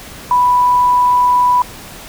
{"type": "tone", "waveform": "sine", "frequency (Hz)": 987.8, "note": "B5", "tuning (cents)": 0, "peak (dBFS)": -8, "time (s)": [0.31, 1.62], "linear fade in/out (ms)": 2, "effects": ["pink hiss -33 dBFS RMS until 2.08 s"]}